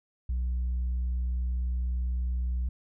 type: tone with tanh clipping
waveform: sine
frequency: 61.74 Hz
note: B1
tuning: in tune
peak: -27 dBFS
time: 0.29-2.69 s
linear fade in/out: 5 ms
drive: 1 dB
effects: none